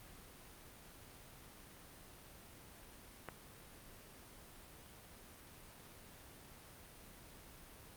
click, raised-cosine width 0.5 ms, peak -28 dBFS, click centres 3.287 s, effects pink hiss -57 dBFS RMS until 7.96 s + Opus 32 kbps

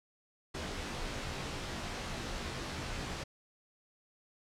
pink noise with comb filter, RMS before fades -39 dBFS, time 0.54-3.24 s, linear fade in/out 10 ms, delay 19 ms, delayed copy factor -0.95, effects low-pass 6000 Hz 12 dB/octave

